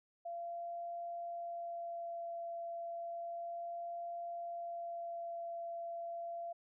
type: tone with vibrato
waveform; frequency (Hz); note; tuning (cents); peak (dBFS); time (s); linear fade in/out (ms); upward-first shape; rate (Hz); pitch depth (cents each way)
sine; 684; F5; -36; -40; 0.25-6.53; 10; sine; 0.32; 10
effects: none